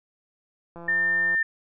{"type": "click train", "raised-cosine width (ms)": 1, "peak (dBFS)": -28, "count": 101, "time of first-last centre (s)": [0.76, 1.348], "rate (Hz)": 170}
{"type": "tone", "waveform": "sine", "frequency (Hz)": 1800, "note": "A6", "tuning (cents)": 39, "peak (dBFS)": -20, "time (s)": [0.88, 1.43], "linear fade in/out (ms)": 5}
{"effects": []}